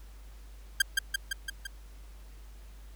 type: tone with echo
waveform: sawtooth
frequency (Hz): 1595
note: G6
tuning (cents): +30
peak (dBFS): -16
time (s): 0.8-0.82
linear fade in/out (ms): 5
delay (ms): 170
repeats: 5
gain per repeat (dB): -3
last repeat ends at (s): 1.67
effects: added 50 Hz sine -46 dBFS peak until 2.95 s + pink hiss -60 dBFS RMS until 2.95 s